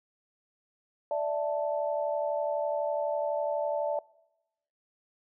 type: chord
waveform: sine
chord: D suspended second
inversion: none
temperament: equal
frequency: 587.3 / 659.3 / 880 Hz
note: D5 / E5 / A5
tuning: 0 / 0 / 0 cents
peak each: -29 / -32 / -35 dBFS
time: 1.11-3.99 s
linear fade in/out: 2 ms
effects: noise-tail reverb RT60 0.9 s tail -23 dB re dry